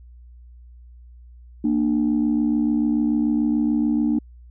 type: tone pair together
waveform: sine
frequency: 231.2 / 298.1 Hz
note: A#3 / D4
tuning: -14 / +26 cents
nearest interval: major third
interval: 440 cents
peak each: -19 dBFS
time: 1.64-4.19 s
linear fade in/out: 5 ms
effects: tanh soft clip ceiling -12 dBFS + added 60 Hz sine -42 dBFS peak until 4.5 s